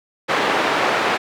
pink band-pass noise, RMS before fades -19 dBFS, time 0.28-1.18 s, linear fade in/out 20 ms, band 420 to 2500 Hz, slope 12 dB/octave, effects none

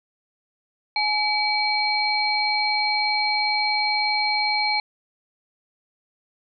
sine tone cluster, 842 / 2288 / 4205 Hz, G#5 / D7 / C8, +24 / -46 / +8 cents, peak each -24 dBFS, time 0.96-4.8 s, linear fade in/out 2 ms, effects none

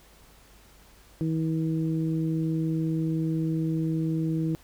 harmonic tone, 160.5 Hz, E3, 46 cents flat, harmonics 1 / 2 / 3, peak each -26 / -28 / -41 dBFS, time 1.21-4.55 s, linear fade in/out 0 ms, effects added 50 Hz sine -56 dBFS peak until 4.63 s + pink hiss -56 dBFS RMS until 4.63 s

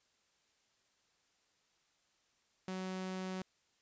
sawtooth tone, 186.8 Hz, F#3, 17 cents sharp, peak -35 dBFS, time 2.68-3.42 s, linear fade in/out 2 ms, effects white hiss -75 dBFS RMS until 3.81 s + resampled to 16000 Hz

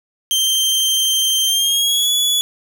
sawtooth tone with pitch glide, 3144 to 3409 Hz, G7 to G#7, +4 to +45 cents, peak -11 dBFS, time 0.31-2.41 s, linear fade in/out 0 ms, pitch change +141 cents, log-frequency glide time 1.46-2.12 s, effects none

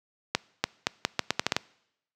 accelerating click train, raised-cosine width 0.2 ms, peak -5 dBFS, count 10, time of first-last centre 0.35-1.565 s, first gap 290 ms, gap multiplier 0.79, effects noise-tail reverb RT60 0.8 s tail -24 dB re dry + high-pass 100 Hz 12 dB/octave

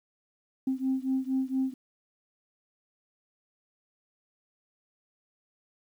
sine beating tone pair, 261.6 / 265.9 Hz, C4 / C4, 0 / +28 cents, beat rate 4.3 Hz, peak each -28 / -29 dBFS, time 0.67-1.74 s, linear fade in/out 5 ms, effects tanh soft clip ceiling -20 dBFS + 10-bit

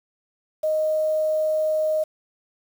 sine tone with quantisation, 622 Hz, D#5, 1 cent flat, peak -19 dBFS, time 0.63-2.04 s, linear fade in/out 10 ms, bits 7, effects none

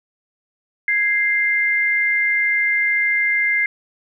sine tone pair together, 1659.5 / 2093 Hz, G#6 / C7, -2 / 0 cents, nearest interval major third, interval 402 cents, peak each -22 / -16 dBFS, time 0.88-3.66 s, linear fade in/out 2 ms, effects none

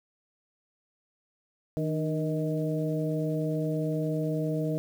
harmonic tone with a mistuned harmonic, 157.1 Hz, D#3, 17 cents sharp, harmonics 1 / 2 / 3 / 4, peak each -29 / -32 / -34 / -35 dBFS, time 1.77-4.78 s, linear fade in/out 0 ms, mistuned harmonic 2, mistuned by -54 cents, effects 9-bit

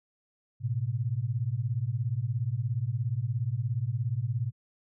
sine beating tone pair, 110 / 127 Hz, A2 / B2, 0 / +49 cents, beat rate 17 Hz, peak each -30 / -30 dBFS, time 0.6-4.52 s, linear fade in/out 50 ms, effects none

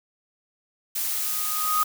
blue noise, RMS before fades -27 dBFS, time 0.95-1.84 s, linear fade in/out 10 ms
sine tone with exponential growth, 1244.5 Hz, D#6, in tune, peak -18 dBFS, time 1-1.83 s, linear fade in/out 1 ms, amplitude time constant 180 ms
effects none

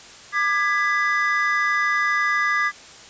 triangle chord, G# diminished, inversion second, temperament just, 1196.1 / 1661.2 / 1993.5 Hz, D6 / G#6 / B6, +31 / 0 / +16 cents, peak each -21 dBFS, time 0.32-2.72 s, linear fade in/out 50 ms, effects white hiss -43 dBFS RMS until 3.09 s + resampled to 16000 Hz

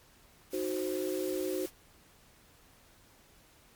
white noise, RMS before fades -45 dBFS, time 0.5-1.71 s, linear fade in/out 50 ms
sine chord, C diminished, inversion first, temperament equal, 311.1 / 370 / 523.3 Hz, Eb4 / Gb4 / C5, 0 / 0 / 0 cents, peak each -37 / -33 / -37 dBFS, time 0.53-1.66 s, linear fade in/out 5 ms
effects pink hiss -61 dBFS RMS until 3.75 s + MP3 96 kbps

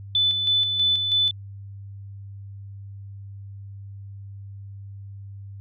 sine tone with tremolo, 3500 Hz, A7, 10 cents flat, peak -17 dBFS, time 0.15-1.31 s, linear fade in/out 2 ms, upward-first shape square, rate 3.1 Hz, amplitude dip 45%, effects added 99 Hz sine -36 dBFS peak until 5.6 s

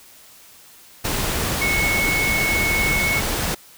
sine tone in noise, 2200 Hz, C#7, 14 cents flat, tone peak -19 dBFS, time 1.61-3.2 s, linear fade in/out 10 ms, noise pink, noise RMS -23 dBFS, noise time 1.04-3.55 s, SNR +1 dB, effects white hiss -47 dBFS RMS until 3.77 s

